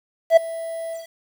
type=tone with ADSR envelope; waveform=triangle; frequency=659.3 Hz; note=E5; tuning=in tune; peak=-4 dBFS; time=0.3-1.08 s; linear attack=67 ms; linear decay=10 ms; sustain=-21 dB; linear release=150 ms; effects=7-bit